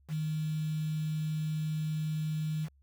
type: tone with quantisation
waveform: sine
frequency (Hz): 155.3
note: D#3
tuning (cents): -3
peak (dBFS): -30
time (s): 0.08-2.69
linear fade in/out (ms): 50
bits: 8
effects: added 69 Hz sine -61 dBFS peak until 2.82 s